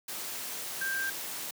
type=tone in noise; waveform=sine; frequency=1582 Hz; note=G6; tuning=15 cents sharp; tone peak=-30 dBFS; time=0.81-1.1 s; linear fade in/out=5 ms; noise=white; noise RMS=-38 dBFS; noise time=0.08-1.51 s; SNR=+5 dB; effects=high-pass 150 Hz 12 dB/octave